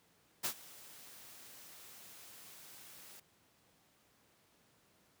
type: noise with ADSR envelope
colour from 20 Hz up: white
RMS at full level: -34 dBFS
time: 0.43-3.2 s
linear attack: 21 ms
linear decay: 82 ms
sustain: -21 dB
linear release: 5 ms
effects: pink hiss -70 dBFS RMS until 5.2 s + high-pass 100 Hz 12 dB/octave